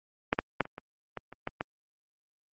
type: clicks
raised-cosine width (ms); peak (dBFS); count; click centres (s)
0.5; -8 / -10 / -8 / -28 / -24 / -20 / -29 / -16 / -15; 9; 0.329 / 0.389 / 0.607 / 0.654 / 0.781 / 1.173 / 1.326 / 1.474 / 1.609
effects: high-pass 100 Hz 12 dB/octave + Opus 24 kbps